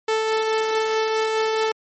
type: tone with tremolo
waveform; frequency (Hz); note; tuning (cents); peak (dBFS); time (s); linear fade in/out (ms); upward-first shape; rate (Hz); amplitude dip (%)
sawtooth; 440; A4; 0; -14; 0.08-1.72; 5; triangle; 4.7; 30
effects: low-pass 6000 Hz 12 dB/octave + MP3 32 kbps